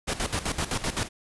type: noise with tremolo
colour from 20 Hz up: pink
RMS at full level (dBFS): -27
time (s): 0.07-1.09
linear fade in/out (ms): 20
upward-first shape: square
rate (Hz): 7.8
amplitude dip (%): 75
effects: resampled to 24000 Hz